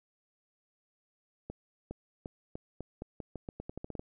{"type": "accelerating click train", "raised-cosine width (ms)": 2, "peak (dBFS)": -26, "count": 16, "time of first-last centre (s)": [1.5, 3.995], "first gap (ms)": 410, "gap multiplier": 0.85, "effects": []}